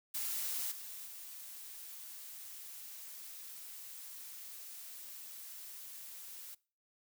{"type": "noise with level steps", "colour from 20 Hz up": "blue", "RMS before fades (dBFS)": [-38, -47, -49], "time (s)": [0.14, 6.55], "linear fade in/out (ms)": 10, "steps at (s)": [0.71, 1.05], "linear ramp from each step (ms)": 10, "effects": ["noise-tail reverb RT60 0.4 s tail -23 dB re dry"]}